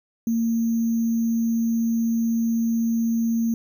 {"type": "tone with sample-and-hold", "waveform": "sine", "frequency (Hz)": 229, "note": "A#3", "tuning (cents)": -31, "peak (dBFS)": -19, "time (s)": [0.27, 3.54], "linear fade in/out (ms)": 2, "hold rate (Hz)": 6300, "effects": []}